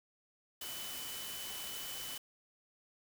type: tone in noise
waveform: sine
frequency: 3004 Hz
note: F#7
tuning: 26 cents sharp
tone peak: -47 dBFS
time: 0.61-2.18 s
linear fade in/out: 5 ms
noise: white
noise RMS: -44 dBFS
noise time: 0.61-2.18 s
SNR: -6 dB
effects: none